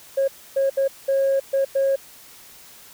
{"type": "tone bursts at uneven times", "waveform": "sine", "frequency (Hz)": 544, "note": "C#5", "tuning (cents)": -33, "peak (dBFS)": -15, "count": 6, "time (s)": [[0.17, 0.28], [0.56, 0.7], [0.77, 0.88], [1.08, 1.4], [1.53, 1.65], [1.75, 1.96]], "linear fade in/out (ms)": 10, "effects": ["tanh soft clip ceiling -14 dBFS", "white hiss -46 dBFS RMS until 2.93 s"]}